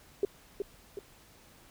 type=tone with echo; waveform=sine; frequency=400 Hz; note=G4; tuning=35 cents sharp; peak=-23 dBFS; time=0.23-0.25 s; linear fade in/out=2 ms; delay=370 ms; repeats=2; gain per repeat=-6 dB; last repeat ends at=0.99 s; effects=pink hiss -58 dBFS RMS until 1.7 s